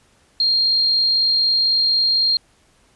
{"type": "tone", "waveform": "sine", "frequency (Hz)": 4214, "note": "C8", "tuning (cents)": 12, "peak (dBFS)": -14, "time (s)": [0.4, 2.37], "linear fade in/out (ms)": 2, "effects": ["pink hiss -57 dBFS RMS until 2.95 s", "resampled to 24000 Hz"]}